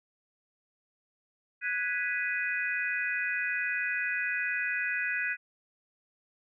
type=chord; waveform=sine; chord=G# minor seventh; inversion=third; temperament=equal; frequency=1480 / 1661.2 / 1975.5 / 2489 Hz; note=F#6 / G#6 / B6 / D#7; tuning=0 / 0 / 0 / 0 cents; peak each=-34 dBFS; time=1.61-5.37 s; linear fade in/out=50 ms; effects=none